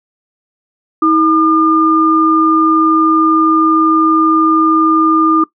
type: tone pair together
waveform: sine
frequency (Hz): 319.7 / 1207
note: D#4 / D6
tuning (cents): +47 / +47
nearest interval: octave + major seventh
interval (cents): 2300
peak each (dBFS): -10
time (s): 1.02-5.44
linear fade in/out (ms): 5
effects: noise-tail reverb RT60 0.1 s tail -19 dB re dry

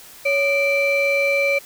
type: ring-modulated tone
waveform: triangle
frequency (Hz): 891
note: A5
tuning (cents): +22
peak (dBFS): -11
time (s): 0.25-1.59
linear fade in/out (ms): 10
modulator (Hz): 1450
effects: white hiss -43 dBFS RMS until 1.65 s

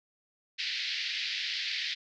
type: band-pass noise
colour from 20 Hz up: white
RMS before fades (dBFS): -34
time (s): 0.58-1.95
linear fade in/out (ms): 20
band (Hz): 1800 to 4800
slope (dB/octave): 48
effects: none

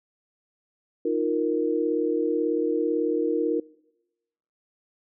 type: chord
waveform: sine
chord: Eb suspended second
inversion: none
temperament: equal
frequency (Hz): 311.1 / 349.2 / 466.2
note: Eb4 / F4 / Bb4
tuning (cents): 0 / 0 / 0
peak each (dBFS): -27 / -27 / -25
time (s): 1.05-3.6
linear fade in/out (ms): 5
effects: noise-tail reverb RT60 1.0 s tail -24 dB re dry

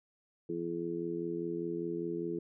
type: harmonic tone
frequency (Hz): 85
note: F2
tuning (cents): -46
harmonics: 2 / 3 / 4 / 5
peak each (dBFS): -42 / -44 / -36 / -39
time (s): 0.49-2.39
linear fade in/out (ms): 5
effects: none

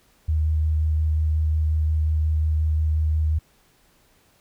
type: tone with vibrato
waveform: sine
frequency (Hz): 77.78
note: D#2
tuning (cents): 0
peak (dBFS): -18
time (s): 0.28-3.39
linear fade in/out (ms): 10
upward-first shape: square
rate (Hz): 5.6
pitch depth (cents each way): 9
effects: pink hiss -60 dBFS RMS until 4.4 s

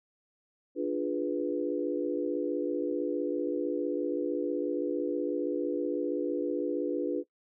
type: chord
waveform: sine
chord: D diminished seventh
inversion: none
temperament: equal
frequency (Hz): 293.7 / 349.2 / 415.3 / 493.9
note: D4 / F4 / Ab4 / Cb5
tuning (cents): 0 / 0 / 0 / 0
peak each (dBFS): -32 / -33 / -36 / -34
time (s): 0.75-7.24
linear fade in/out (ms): 50
effects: noise-tail reverb RT60 0.1 s tail -20 dB re dry

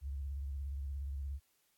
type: tone with vibrato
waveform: sine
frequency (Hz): 69.3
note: C#2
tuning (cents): 0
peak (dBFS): -37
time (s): 0.01-1.4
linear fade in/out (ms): 50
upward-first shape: sine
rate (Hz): 17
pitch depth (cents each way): 100
effects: white hiss -75 dBFS RMS until 1.77 s + AAC 64 kbps

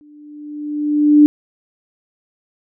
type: tone with exponential growth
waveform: sine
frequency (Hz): 296.7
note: D4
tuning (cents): +18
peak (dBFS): -3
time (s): 0.01-1.26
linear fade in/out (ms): 0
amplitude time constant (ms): 270
effects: none

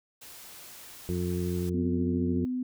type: noise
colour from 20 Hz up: white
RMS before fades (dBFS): -47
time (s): 0.21-1.7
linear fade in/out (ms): 10
type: harmonic tone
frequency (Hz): 88.8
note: F2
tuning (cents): +29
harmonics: 1 / 2 / 3 / 4 / 5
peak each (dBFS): -32 / -31 / -41 / -33 / -41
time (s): 1.09-2.45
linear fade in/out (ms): 0
type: tone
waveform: sine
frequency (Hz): 252.5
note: B3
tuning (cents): +39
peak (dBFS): -28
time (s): 1.74-2.63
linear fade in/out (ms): 5
effects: none

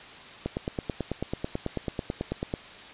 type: click train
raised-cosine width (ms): 2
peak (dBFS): -15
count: 20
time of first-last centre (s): 0.46-2.539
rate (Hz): 9.14
effects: white hiss -45 dBFS RMS until 2.93 s + resampled to 8000 Hz

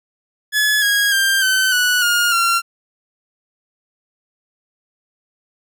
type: tone with pitch steps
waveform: sawtooth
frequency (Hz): 1706 / 1645 / 1586.2 / 1529.6 / 1474.9 / 1422.2 / 1371.4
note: G#6 / G#6 / G6 / G6 / F#6 / F6 / F6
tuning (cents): +46 / -17 / +20 / -43 / -6 / +31 / -32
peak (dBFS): -10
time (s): 0.52-2.62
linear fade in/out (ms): 50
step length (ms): 300
effects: none

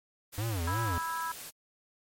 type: noise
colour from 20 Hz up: white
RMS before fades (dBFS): -44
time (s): 0.32-1.51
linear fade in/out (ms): 20
type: tone with vibrato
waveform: square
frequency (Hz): 98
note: G2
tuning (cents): 0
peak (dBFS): -31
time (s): 0.38-0.98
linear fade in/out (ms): 0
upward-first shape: sine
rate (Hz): 2.9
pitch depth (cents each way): 290
type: harmonic tone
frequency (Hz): 328.5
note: E4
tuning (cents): -6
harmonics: 3 / 4 / 5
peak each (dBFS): -34 / -37 / -39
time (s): 0.67-1.32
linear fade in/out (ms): 5
effects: MP3 64 kbps

